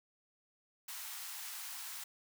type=high-pass noise; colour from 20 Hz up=white; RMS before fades=-45 dBFS; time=0.88-2.04 s; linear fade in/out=5 ms; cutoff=760 Hz; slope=48 dB/octave; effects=none